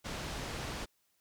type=low-pass noise; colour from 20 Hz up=pink; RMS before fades=-40 dBFS; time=0.04-0.86 s; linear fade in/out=20 ms; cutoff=6600 Hz; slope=12 dB/octave; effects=white hiss -75 dBFS RMS until 1.2 s